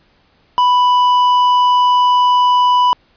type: tone with tanh clipping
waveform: sine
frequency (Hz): 990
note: B5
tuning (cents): +4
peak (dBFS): -10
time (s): 0.58-2.93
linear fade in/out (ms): 0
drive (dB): 8
effects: pink hiss -55 dBFS RMS until 3.16 s + resampled to 11025 Hz